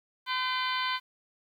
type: harmonic tone with a mistuned harmonic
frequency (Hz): 510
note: C5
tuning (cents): -44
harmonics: 2 / 3 / 4 / 5 / 6 / 7 / 8 / 9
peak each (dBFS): -31 / -35 / -37 / -40 / -36 / -39 / -40 / -43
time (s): 0.26-1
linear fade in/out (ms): 50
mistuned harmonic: 5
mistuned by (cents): -110
effects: 10-bit